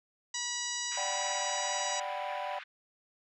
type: harmonic tone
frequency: 970 Hz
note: B5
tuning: 31 cents flat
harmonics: 1 / 2 / 3 / 4 / 5 / 6 / 7 / 8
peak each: -45 / -41 / -43 / -41 / -42 / -39 / -42 / -42 dBFS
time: 0.34-2 s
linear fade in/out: 5 ms
type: band-pass noise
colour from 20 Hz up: white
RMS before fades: -46 dBFS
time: 0.91-2.64 s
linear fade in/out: 10 ms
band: 1400 to 2600 Hz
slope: 24 dB/octave
type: chord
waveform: triangle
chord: G major seventh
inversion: second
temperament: equal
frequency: 587.3 / 740 / 784 / 987.8 Hz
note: D5 / F#5 / G5 / B5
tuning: 0 / 0 / 0 / 0 cents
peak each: -38 dBFS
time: 0.97-2.59 s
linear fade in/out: 5 ms
effects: none